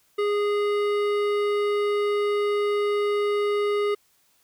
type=tone with hard clipping; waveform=triangle; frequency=412.3 Hz; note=G#4; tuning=13 cents flat; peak=-23 dBFS; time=0.18-3.95 s; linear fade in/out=10 ms; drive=18 dB; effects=white hiss -64 dBFS RMS until 4.43 s